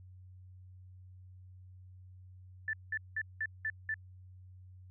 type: tone bursts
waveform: sine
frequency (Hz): 1760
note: A6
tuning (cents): 0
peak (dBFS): -32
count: 6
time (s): 2.68-3.942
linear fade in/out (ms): 2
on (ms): 52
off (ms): 190
effects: added 92 Hz sine -51 dBFS peak until 4.9 s